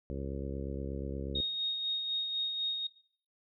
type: harmonic tone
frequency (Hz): 68.4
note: C#2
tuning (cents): -23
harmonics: 1 / 2 / 3 / 4 / 5 / 6 / 7 / 8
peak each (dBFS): -39 / -42 / -44 / -45 / -46 / -47 / -47 / -48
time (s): 0.1-1.41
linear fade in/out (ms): 0
type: tone with tremolo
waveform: sine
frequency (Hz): 3729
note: A#7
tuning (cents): 0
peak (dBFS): -29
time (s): 1.35-2.87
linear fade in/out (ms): 5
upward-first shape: sine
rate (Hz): 4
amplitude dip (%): 40
effects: noise-tail reverb RT60 0.6 s tail -20 dB re dry